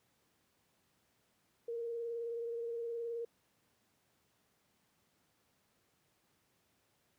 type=tone with vibrato; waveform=sine; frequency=466.2 Hz; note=A#4; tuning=in tune; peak=-37 dBFS; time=1.68-3.25 s; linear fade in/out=5 ms; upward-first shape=sine; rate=19 Hz; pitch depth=24 cents each way; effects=pink hiss -75 dBFS RMS until 7.18 s + high-pass 100 Hz 12 dB/octave